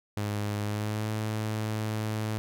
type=tone with pitch glide; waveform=sawtooth; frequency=103.83 to 108.43 Hz; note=G#2 to A2; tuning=0 to -25 cents; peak=-25 dBFS; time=0.17-2.38 s; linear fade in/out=0 ms; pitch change=+75 cents; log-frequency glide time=0.62-1.1 s; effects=none